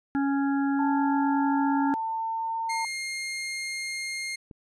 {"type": "harmonic tone", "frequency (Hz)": 277.5, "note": "C#4", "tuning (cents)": 2, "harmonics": [1, 3, 5, 6], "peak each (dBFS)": [-23, -33, -37, -39], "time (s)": [0.15, 1.94], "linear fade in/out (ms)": 0}
{"type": "tone with pitch glide", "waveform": "sine", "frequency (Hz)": [880, 906.3], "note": ["A5", "A#5"], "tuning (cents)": [0, -49], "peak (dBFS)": -27, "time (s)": [0.79, 2.85], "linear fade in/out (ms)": 2, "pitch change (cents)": 51, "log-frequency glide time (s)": [1.18, 2.63]}
{"type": "tone", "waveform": "sawtooth", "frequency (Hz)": 2126, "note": "C7", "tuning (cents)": 27, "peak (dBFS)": -27, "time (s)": [2.69, 4.36], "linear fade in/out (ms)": 10}
{"type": "click", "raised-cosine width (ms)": 3, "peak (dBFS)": -31, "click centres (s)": 4.512}
{"effects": ["resampled to 24000 Hz"]}